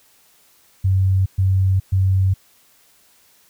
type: tone bursts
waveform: sine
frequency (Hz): 95.1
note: F#2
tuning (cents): +48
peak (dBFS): -13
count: 3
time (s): 0.84-2.34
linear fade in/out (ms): 10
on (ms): 420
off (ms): 120
effects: white hiss -55 dBFS RMS until 3.49 s